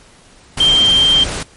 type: tone in noise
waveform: sine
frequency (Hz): 3160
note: G7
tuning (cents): +13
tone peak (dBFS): -8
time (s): 0.6-1.24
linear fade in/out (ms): 5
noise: pink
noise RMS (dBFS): -22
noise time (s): 0.57-1.43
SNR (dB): +11
effects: pink hiss -45 dBFS RMS until 1.56 s + MP3 48 kbps